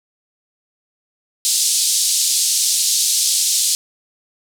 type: band-pass noise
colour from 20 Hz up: white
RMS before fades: -17 dBFS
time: 1.45-3.75 s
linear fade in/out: 0 ms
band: 3900 to 9600 Hz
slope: 24 dB/octave
effects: none